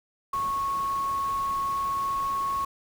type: tone in noise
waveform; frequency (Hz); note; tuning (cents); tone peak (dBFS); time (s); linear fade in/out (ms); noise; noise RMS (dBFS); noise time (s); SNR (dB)
sine; 1101; C#6; -12; -25; 0.33-2.65; 5; pink; -43; 0.33-2.65; +15
effects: none